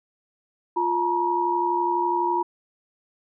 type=tone cluster; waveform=sine; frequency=349.8 / 882 / 954 Hz; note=F4 / A5 / A#5; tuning=+3 / +4 / +40 cents; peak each=-26 / -29 / -22 dBFS; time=0.76-2.43 s; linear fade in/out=10 ms; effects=none